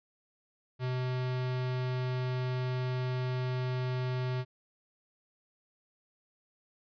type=tone; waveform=square; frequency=127.1 Hz; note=C3; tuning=50 cents flat; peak=-31 dBFS; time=0.79-4.45 s; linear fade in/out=50 ms; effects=resampled to 11025 Hz